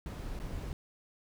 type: noise with dropouts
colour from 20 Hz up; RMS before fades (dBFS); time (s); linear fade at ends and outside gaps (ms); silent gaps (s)
brown; -39; 0.06-0.73; 1; 0.391-0.399
effects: none